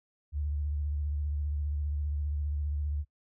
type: tone with vibrato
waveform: sine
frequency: 73.42 Hz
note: D2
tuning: in tune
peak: -29 dBFS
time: 0.32-3.05 s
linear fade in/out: 50 ms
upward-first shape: sine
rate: 15 Hz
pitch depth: 55 cents each way
effects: noise-tail reverb RT60 0.1 s tail -24 dB re dry